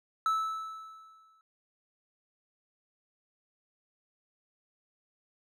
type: tone with exponential decay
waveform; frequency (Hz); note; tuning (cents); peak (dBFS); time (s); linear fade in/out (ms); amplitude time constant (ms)
triangle; 1309; E6; -13; -22; 0.26-1.41; 1; 250
effects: none